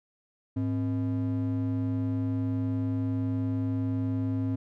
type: ring-modulated tone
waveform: triangle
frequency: 185 Hz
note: F#3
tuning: in tune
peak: -21 dBFS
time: 0.56-4.56 s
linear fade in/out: 10 ms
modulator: 79.3 Hz
effects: none